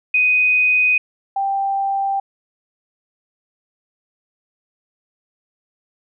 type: tone pair in turn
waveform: sine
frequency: 2497 / 786.5 Hz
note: D#7 / G5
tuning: +6 / +6 cents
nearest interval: octave + minor sixth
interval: 2000 cents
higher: first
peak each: -12 / -17 dBFS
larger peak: first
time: 0.14-0.98 / 1.36-2.2 s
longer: neither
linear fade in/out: 5 ms
effects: none